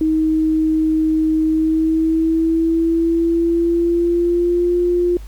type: tone with pitch glide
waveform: sine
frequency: 315 to 351.5 Hz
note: D#4 to F4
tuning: +21 to +11 cents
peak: -13 dBFS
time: 0.01-5.17 s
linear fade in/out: 2 ms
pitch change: +190 cents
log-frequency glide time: 1.43-4.76 s
effects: added 50 Hz sine -30 dBFS peak until 5.27 s + pink hiss -48 dBFS RMS until 5.27 s